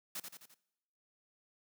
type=noise with echo; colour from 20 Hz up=white; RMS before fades=-41 dBFS; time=0.15-0.2 s; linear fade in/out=5 ms; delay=86 ms; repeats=4; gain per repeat=-5 dB; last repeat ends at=0.544 s; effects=noise-tail reverb RT60 0.9 s tail -21 dB re dry + high-pass 150 Hz 12 dB/octave